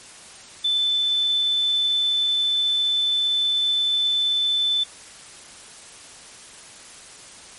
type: tone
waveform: sine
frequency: 3520 Hz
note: A7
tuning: in tune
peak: -18 dBFS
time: 0.64-4.84 s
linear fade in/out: 10 ms
effects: white hiss -43 dBFS RMS until 7.58 s + MP3 48 kbps